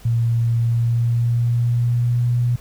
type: tone with pitch glide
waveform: sine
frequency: 116.54 to 121.28 Hz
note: A#2 to B2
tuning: 0 to -31 cents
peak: -15 dBFS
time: 0.05-2.56 s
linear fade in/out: 5 ms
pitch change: +69 cents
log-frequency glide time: 0.6-2.38 s
effects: added 50 Hz sine -44 dBFS peak until 2.6 s + pink hiss -47 dBFS RMS until 2.6 s